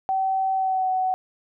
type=tone with pitch glide; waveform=sine; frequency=766 to 748.5 Hz; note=G5 to F#5; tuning=-40 to +20 cents; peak=-20 dBFS; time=0.09-1.14 s; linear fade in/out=0 ms; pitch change=-40 cents; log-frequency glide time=0.54-0.9 s; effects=none